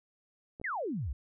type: clicks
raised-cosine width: 2 ms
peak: -32 dBFS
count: 2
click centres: 0.599 / 0.615 s
type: exponential sweep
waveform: sine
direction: down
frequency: 2194 to 55 Hz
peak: -32 dBFS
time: 0.64-1.13 s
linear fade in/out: 5 ms
effects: none